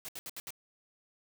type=noise bursts; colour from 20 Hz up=white; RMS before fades=-42 dBFS; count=5; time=0.05-0.505 s; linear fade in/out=0 ms; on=35 ms; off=70 ms; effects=none